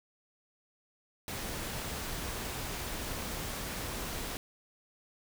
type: noise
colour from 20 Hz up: pink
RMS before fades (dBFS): -38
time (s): 1.28-4.37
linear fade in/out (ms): 0
effects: none